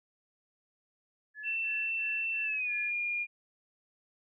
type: tone with tremolo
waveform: sine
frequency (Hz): 1712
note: A6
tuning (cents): -48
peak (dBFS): -40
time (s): 1.34-2.93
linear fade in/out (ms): 50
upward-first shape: sine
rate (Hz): 2.9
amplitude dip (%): 100
type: tone with pitch glide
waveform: sine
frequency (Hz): 2683 to 2418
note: E7 to D7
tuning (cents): +30 to +50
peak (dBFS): -30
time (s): 1.43-3.27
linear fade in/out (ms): 50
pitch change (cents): -180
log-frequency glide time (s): 2.43-2.72
effects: none